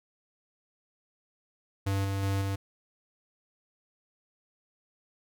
square tone with tremolo, 98 Hz, G2, in tune, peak -27 dBFS, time 1.86-2.56 s, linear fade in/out 10 ms, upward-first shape square, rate 2.7 Hz, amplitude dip 25%, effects none

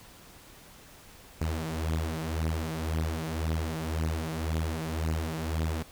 sawtooth beating tone pair, 79 / 80.9 Hz, D#2 / E2, +27 / -32 cents, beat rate 1.9 Hz, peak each -28 dBFS, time 1.41-5.83 s, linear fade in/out 5 ms, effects pink hiss -52 dBFS RMS until 5.91 s

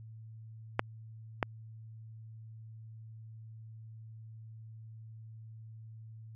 clicks, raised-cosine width 0.5 ms, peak -11 / -12 dBFS, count 2, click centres 0.794 / 1.428 s, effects added 111 Hz sine -46 dBFS peak until 6.35 s + MP3 64 kbps

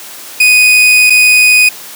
40% pulse tone with dropouts, 2489 Hz, D#7, in tune, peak -3 dBFS, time 0.4-1.69 s, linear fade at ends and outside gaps 5 ms, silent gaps 1.099-1.103 s, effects white hiss -29 dBFS RMS until 1.95 s + high-pass 200 Hz 12 dB/octave

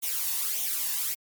blue noise with flanger, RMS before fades -29 dBFS, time 0.02-1.15 s, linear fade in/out 20 ms, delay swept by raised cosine 0.31 to 1.12 ms, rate 1.7 Hz, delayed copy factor +0.65, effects MP3 96 kbps

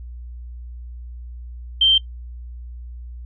sine tone, 3136 Hz, G7, in tune, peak -11 dBFS, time 1.81-1.98 s, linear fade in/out 5 ms, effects noise-tail reverb RT60 0.1 s tail -20 dB re dry + added 60 Hz sine -32 dBFS peak until 3.25 s

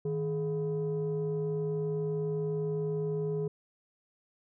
sine tone pair together, 157.4 / 420.2 Hz, D#3 / G#4, +20 / +20 cents, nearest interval octave + perfect fourth, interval 1700 cents, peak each -31 / -30 dBFS, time 0.05-3.48 s, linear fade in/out 5 ms, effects tanh soft clip ceiling -25 dBFS

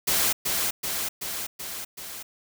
white noise with echo, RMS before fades -23 dBFS, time 0.07-0.33 s, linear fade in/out 10 ms, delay 380 ms, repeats 5, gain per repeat -3 dB, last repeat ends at 2.23 s, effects none

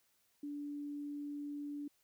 sine tone, 290 Hz, D4, 22 cents flat, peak -40 dBFS, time 0.43-1.88 s, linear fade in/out 5 ms, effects white hiss -75 dBFS RMS until 2.03 s

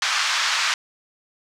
pink band-pass noise, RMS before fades -22 dBFS, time 0.02-0.74 s, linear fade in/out 2 ms, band 1100 to 6200 Hz, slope 24 dB/octave, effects none

